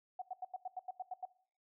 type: tone bursts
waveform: sine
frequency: 740 Hz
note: F#5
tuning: in tune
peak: -38 dBFS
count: 10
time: 0.19-1.254 s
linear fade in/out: 5 ms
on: 29 ms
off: 86 ms
effects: noise-tail reverb RT60 0.6 s tail -20 dB re dry